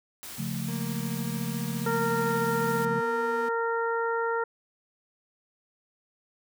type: noise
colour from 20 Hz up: white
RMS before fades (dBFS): -41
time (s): 0.23-2.85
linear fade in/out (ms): 0
type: chord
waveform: sine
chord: Db augmented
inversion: none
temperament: equal with one note detuned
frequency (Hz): 138.59 / 175.42 / 220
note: Db3 / F3 / A3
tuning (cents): 0 / +8 / 0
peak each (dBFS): -34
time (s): 0.38-3.01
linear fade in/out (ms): 10
type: tone with pitch glide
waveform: 35% pulse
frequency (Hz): 233.1 to 240.6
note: A#3 to B3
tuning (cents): 0 to -45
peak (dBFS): -35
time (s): 0.68-3.49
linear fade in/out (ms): 5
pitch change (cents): +55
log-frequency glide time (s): 1.09-3.27
type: harmonic tone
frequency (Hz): 461.1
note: A#4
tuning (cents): -19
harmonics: 1 / 2 / 3 / 4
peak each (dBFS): -28 / -31 / -31 / -39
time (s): 1.86-4.44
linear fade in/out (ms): 5
effects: none